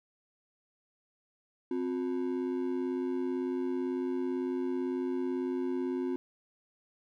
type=ring-modulated tone; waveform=triangle; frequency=311.1 Hz; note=D#4; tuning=in tune; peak=-25 dBFS; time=1.71-6.16 s; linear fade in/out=0 ms; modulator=49 Hz; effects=none